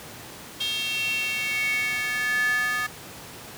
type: tone with high-pass filter sweep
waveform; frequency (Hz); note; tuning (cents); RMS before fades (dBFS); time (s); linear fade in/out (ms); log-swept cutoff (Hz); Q
square; 246.9; B3; 0; -26; 0.6-2.87; 10; 3200 to 1500; 7.9
effects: pink hiss -41 dBFS RMS until 3.57 s + high-pass 100 Hz 12 dB/octave